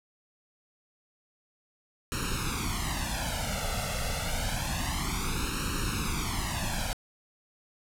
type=noise with flanger; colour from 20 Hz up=pink; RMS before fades=-31 dBFS; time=2.12-6.93 s; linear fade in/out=0 ms; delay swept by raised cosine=0.72 to 1.48 ms; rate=0.28 Hz; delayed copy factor=+1; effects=low-pass 12000 Hz 12 dB/octave

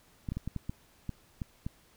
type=clicks; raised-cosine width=5 ms; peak=-22 dBFS; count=9; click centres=0.288 / 0.32 / 0.37 / 0.476 / 0.563 / 0.695 / 1.093 / 1.418 / 1.665 s; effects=pink hiss -63 dBFS RMS until 1.96 s

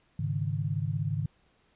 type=chord; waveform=sine; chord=Ab suspended fourth; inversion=none; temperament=equal; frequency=103.83 / 138.59 / 155.56 Hz; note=Ab2 / Db3 / Eb3; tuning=0 / 0 / 0 cents; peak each=-32 dBFS; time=0.19-1.26 s; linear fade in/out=5 ms; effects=pink hiss -67 dBFS RMS until 1.75 s + resampled to 8000 Hz

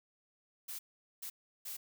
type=noise bursts at uneven times; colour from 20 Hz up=blue; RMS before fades=-43 dBFS; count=3; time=0.68-0.79 / 1.22-1.3 / 1.65-1.77 s; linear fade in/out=10 ms; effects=none

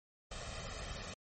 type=noise with comb filter; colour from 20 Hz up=pink; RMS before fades=-44 dBFS; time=0.31-1.14 s; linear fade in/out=5 ms; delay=1.6 ms; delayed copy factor=+0.65; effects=MP3 32 kbps

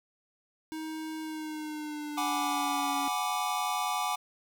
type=tone with pitch glide; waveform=square; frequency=315.4 to 281 Hz; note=D#4 to C#4; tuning=+24 to +24 cents; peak=-36 dBFS; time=0.72-3.08 s; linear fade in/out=0 ms; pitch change=-200 cents; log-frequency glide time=1.21-2.95 s
type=chord; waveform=square; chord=G# half-diminished seventh; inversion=third; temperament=equal; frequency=740 / 830.6 / 987.8 / 1174.7 Hz; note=F#5 / G#5 / B5 / D6; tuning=0 / 0 / 0 / 0 cents; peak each=-35 / -35 / -38 / -34 dBFS; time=2.17-4.16 s; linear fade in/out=10 ms
effects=none

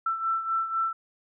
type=beating tone pair; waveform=sine; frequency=1334 / 1338 Hz; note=E6 / E6; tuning=+20 / +25 cents; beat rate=4 Hz; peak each=-26 / -32 dBFS; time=0.06-0.93 s; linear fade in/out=5 ms; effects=none

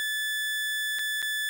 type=tone with dropouts; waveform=30% pulse; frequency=1736 Hz; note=A6; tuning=24 cents flat; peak=-25 dBFS; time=0-1.49 s; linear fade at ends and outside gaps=0 ms; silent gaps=0.987-0.992 / 1.219-1.226 s; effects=none

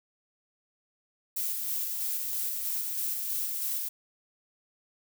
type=noise with tremolo; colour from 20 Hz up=violet; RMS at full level=-31 dBFS; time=1.36-3.89 s; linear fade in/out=10 ms; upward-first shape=square; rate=3.1 Hz; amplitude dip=25%; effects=none

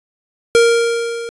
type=tone with level ramp; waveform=square; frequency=466.2 Hz; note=A#4; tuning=in tune; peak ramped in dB=-7 to -25 dBFS; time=0.55-1.29 s; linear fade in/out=0 ms; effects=resampled to 24000 Hz

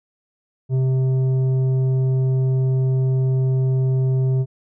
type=tone with tanh clipping; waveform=triangle; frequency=130.81 Hz; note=C3; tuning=in tune; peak=-17 dBFS; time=0.69-4.46 s; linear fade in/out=50 ms; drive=12 dB; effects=none

